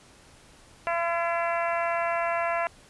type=harmonic tone with a mistuned harmonic; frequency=339.2 Hz; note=E4; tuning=50 cents sharp; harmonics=2 / 3 / 4 / 5 / 6 / 7 / 8; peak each=-27 / -31 / -33 / -35 / -37 / -38 / -39 dBFS; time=0.87-2.67 s; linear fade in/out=0 ms; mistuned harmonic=7; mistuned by=-37 cents; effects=pink hiss -54 dBFS RMS until 2.89 s + resampled to 24000 Hz